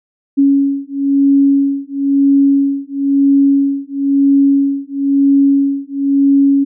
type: beating tone pair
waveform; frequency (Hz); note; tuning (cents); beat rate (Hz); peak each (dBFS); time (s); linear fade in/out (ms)
sine; 277.2 / 278.2; C#4 / C#4; 0 / +6; 1; -12; 0.37-6.65; 20
effects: none